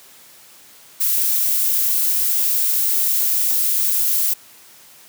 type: noise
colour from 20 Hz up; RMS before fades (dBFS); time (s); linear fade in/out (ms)
violet; -18; 1-4.34; 10
effects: white hiss -46 dBFS RMS until 5.08 s + high-pass 100 Hz 12 dB/octave